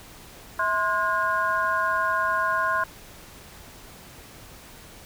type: tone cluster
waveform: sine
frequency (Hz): 648 / 1051 / 1442 / 1625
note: E5 / C6 / F#6 / G#6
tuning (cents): -30 / +7 / -45 / -38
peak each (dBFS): -31 / -24 / -26 / -30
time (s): 0.59-2.84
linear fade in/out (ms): 5
effects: pink hiss -46 dBFS RMS until 5.05 s